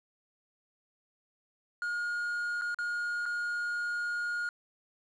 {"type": "tone with dropouts", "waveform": "triangle", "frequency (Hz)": 1429, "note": "F6", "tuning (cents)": 39, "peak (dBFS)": -29, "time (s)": [1.82, 4.49], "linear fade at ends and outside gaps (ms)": 1, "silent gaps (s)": [[2.613, 2.619], [2.745, 2.787], [3.256, 3.261]], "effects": ["resampled to 22050 Hz", "10-bit"]}